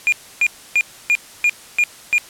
triangle tone bursts, 2421 Hz, D#7, 48 cents flat, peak -10 dBFS, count 7, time 0.07-2.181 s, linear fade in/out 0 ms, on 53 ms, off 290 ms, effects white hiss -41 dBFS RMS until 2.29 s + low-pass 11000 Hz 12 dB/octave

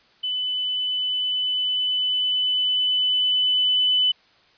sine tone with level ramp, 3003 Hz, F#7, 25 cents sharp, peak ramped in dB -23 to -16 dBFS, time 0.23-4.12 s, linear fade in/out 10 ms, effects white hiss -57 dBFS RMS until 4.57 s + resampled to 11025 Hz

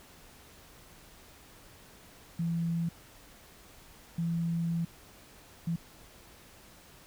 sine tone bursts at uneven times, 167.8 Hz, E3, 31 cents sharp, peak -28 dBFS, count 3, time 2.39-2.89 / 4.18-4.85 / 5.67-5.76 s, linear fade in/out 5 ms, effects pink hiss -55 dBFS RMS until 7.06 s

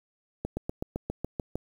slowing click train, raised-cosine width 2 ms, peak -17 dBFS, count 9, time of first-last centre 0.45-1.556 s, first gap 120 ms, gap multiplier 1.04, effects 8-bit

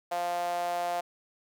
sawtooth tone with high-pass filter, 174.61 Hz, F3, in tune, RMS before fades -31 dBFS, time 0.11-1.01 s, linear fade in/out 10 ms, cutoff 670 Hz, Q 6.2, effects none

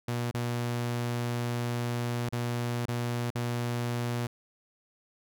sawtooth tone with dropouts, 120 Hz, B2, 49 cents flat, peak -25 dBFS, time 0.08-4.27 s, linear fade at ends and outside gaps 5 ms, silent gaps 0.312-0.343 / 2.291-2.325 / 2.857-2.883 / 3.304-3.352 s, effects none

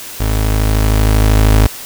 30% pulse tone with level ramp, 52.9 Hz, G#1, 33 cents sharp, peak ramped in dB -10 to -3 dBFS, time 0.2-1.67 s, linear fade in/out 5 ms, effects white hiss -29 dBFS RMS until 1.85 s

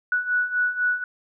sine beating tone pair, 1472 / 1476 Hz, F#6 / F#6, -9 / -5 cents, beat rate 4 Hz, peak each -26 / -22 dBFS, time 0.12-1.04 s, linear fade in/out 2 ms, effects none

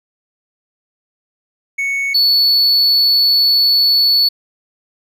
triangle tone pair in turn, 2217 / 4434 Hz, C#7 / C#8, 0 / 0 cents, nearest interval octave, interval 1200 cents, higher second, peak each -14 / -8 dBFS, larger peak second, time 1.78-2.14 / 2.14-4.29 s, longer second, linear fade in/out 10 ms, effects none

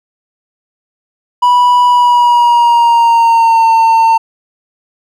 triangle tone with pitch glide, 981 to 904.8 Hz, B5 to A5, -12 to +48 cents, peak -3 dBFS, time 1.42-4.18 s, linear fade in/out 10 ms, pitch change -140 cents, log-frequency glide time 1.86-3.68 s, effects none

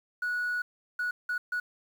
sine tone bursts at uneven times, 1465 Hz, F#6, 18 cents flat, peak -26 dBFS, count 4, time 0.22-0.62 / 0.99-1.11 / 1.29-1.38 / 1.52-1.6 s, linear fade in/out 5 ms, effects tanh soft clip ceiling -26 dBFS + 9-bit

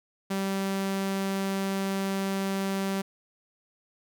sawtooth tone, 194.4 Hz, G3, 14 cents flat, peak -23 dBFS, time 0.3-3.02 s, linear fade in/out 10 ms, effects none

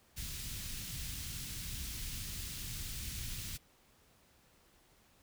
pink band-stop noise, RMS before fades -42 dBFS, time 0.16-3.58 s, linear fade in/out 20 ms, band 140 to 3000 Hz, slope 12 dB/octave, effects pink hiss -67 dBFS RMS until 5.22 s

